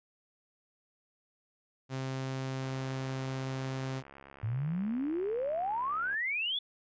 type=tone; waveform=sawtooth; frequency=132.4 Hz; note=C3; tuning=21 cents sharp; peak=-30 dBFS; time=1.89-4.03 s; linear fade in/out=50 ms
type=click train; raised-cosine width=0.5 ms; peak=-35 dBFS; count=243; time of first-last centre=2.63-6.142 s; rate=68.9 Hz
type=exponential sweep; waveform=sine; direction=up; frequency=103.83 to 3520 Hz; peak=-30 dBFS; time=4.43-6.59 s; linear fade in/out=5 ms
effects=resampled to 16000 Hz

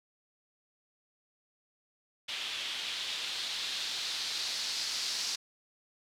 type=noise with low-pass filter sweep; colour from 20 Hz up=blue; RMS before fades=-36 dBFS; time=2.28-5.36 s; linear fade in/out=10 ms; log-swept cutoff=3200 to 4900 Hz; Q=2.5; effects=none

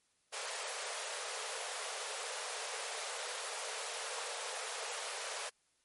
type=high-pass noise; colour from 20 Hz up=pink; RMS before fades=-41 dBFS; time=0.32-5.5 s; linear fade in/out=20 ms; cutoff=430 Hz; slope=96 dB/octave; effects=white hiss -75 dBFS RMS until 5.84 s + MP3 48 kbps

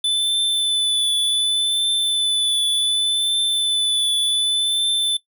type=tone with vibrato; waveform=square; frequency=3503 Hz; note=A7; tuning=8 cents flat; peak=-17 dBFS; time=0.04-5.17 s; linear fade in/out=5 ms; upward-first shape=triangle; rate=0.67 Hz; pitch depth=25 cents each way; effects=noise-tail reverb RT60 0.1 s tail -18 dB re dry

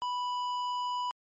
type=tone with tanh clipping; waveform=triangle; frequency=987.8 Hz; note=B5; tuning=in tune; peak=-32 dBFS; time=0.02-1.11 s; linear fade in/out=0 ms; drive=15 dB; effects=MP3 32 kbps

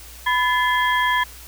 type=tone cluster; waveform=sine; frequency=997 / 1731 / 2061 / 3250 Hz; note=B5 / A6 / C7 / G#7; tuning=+16 / -29 / -27 / -38 cents; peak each=-19 / -21 / -27 / -27 dBFS; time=0.26-1.24 s; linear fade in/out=10 ms; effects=added 60 Hz sine -42 dBFS peak until 1.47 s + white hiss -42 dBFS RMS until 1.47 s

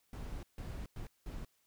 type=noise bursts at uneven times; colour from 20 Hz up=brown; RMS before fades=-43 dBFS; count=4; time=0.13-0.43 / 0.58-0.86 / 0.96-1.07 / 1.26-1.45 s; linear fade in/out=2 ms; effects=white hiss -75 dBFS RMS until 1.66 s

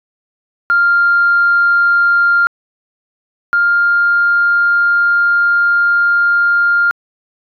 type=tone pair in turn; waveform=sine; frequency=1396.9 / 1402.2 Hz; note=F6 / F6; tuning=0 / +7 cents; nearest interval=unison; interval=7 cents; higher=second; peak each=-7 / -8 dBFS; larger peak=first; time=0.7-2.47 / 3.53-6.91 s; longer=second; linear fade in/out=0 ms; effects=tanh soft clip ceiling -3 dBFS

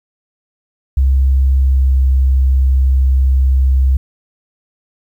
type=tone with pitch glide; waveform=sine; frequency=66.8 to 66.11 Hz; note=C2 to C2; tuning=+36 to +19 cents; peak=-7 dBFS; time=0.97-3.97 s; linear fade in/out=5 ms; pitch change=-17 cents; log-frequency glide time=1.57-1.98 s; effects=tanh soft clip ceiling -4 dBFS + 8-bit

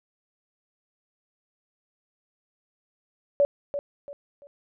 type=tone with echo; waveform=sine; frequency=570 Hz; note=C#5; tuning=48 cents sharp; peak=-16 dBFS; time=3.4-3.45 s; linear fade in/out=0 ms; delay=340 ms; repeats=3; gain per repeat=-10 dB; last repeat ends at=4.47 s; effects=none

